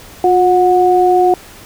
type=tone pair together; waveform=sine; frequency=358.4 / 731 Hz; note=F4 / F#5; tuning=+45 / -21 cents; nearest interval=octave; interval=1234 cents; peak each=-10 dBFS; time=0.24-1.34 s; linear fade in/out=2 ms; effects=pink hiss -37 dBFS RMS until 1.65 s

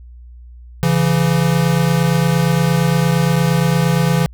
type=tone pair together; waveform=square; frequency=139.1 / 167.75 Hz; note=C#3 / E3; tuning=+6 / +31 cents; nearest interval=minor third; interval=325 cents; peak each=-17 / -15 dBFS; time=0.83-4.26 s; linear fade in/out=0 ms; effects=added 60 Hz sine -35 dBFS peak until 4.33 s

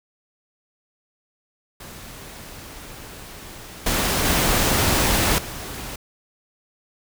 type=noise with level steps; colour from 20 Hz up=pink; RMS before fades=-39 / -21 / -19 / -33 dBFS; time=1.8-5.96 s; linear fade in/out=5 ms; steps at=3.86 / 4.25 / 5.38 s; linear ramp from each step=5 ms; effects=none

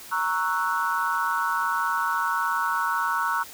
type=chord; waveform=sine; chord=F# dominant seventh; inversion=first; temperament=equal; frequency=932.3 / 1108.7 / 1318.5 / 1480 Hz; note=A#5 / C#6 / E6 / F#6; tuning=0 / 0 / 0 / 0 cents; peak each=-28 dBFS; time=0.11-3.44 s; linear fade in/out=20 ms; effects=white hiss -43 dBFS RMS until 3.53 s

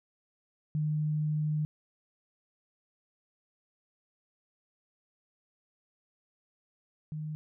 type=tone pair in turn; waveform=sine; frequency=152.2 / 153.7 Hz; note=D#3 / D#3; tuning=-38 / -21 cents; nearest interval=unison; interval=17 cents; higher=second; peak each=-27 / -34 dBFS; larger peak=first; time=0.75-1.65 / 7.12-7.35 s; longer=first; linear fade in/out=0 ms; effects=none

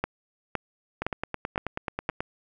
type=two click trains; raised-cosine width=0.5 ms; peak=-11 / -14 dBFS; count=5 / 12; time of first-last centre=0.04-2.091 / 1.02-2.205 s; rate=1.95 / 9.28 Hz; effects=none

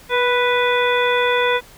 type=harmonic tone with a mistuned harmonic; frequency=493.9 Hz; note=B4; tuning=in tune; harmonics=1 / 2 / 3 / 4 / 5 / 7; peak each=-18 / -21 / -23 / -24 / -25 / -26 dBFS; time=0.09-1.61 s; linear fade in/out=50 ms; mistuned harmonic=1; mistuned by=-19 cents; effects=pink hiss -45 dBFS RMS until 1.77 s

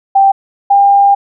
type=tone pair in turn; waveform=sine; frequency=784 / 800 Hz; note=G5 / G5; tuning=0 / +35 cents; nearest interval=unison; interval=35 cents; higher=second; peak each=-4 dBFS; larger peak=neither; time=0.15-0.32 / 0.7-1.15 s; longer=second; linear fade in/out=10 ms; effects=none

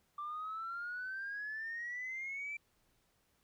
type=exponential sweep; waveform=sine; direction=up; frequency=1171 to 2349 Hz; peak=-38 dBFS; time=0.18-2.57 s; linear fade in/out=5 ms; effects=tanh soft clip ceiling -35 dBFS + pink hiss -75 dBFS RMS until 3.43 s

